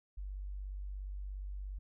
sine tone, 48.53 Hz, G1, 17 cents flat, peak -39 dBFS, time 0.17-1.79 s, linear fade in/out 10 ms, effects none

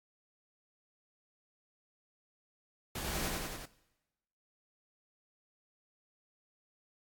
pink noise with echo, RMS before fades -39 dBFS, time 2.95-3.29 s, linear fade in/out 5 ms, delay 92 ms, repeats 4, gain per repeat -2 dB, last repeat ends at 3.658 s, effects noise-tail reverb RT60 1.0 s tail -19 dB re dry + AAC 64 kbps

